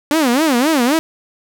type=tone with vibrato; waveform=sawtooth; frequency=277.2 Hz; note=C#4; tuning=in tune; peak=-8 dBFS; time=0.11-0.99 s; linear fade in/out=0 ms; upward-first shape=sine; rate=3.8 Hz; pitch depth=280 cents each way; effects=none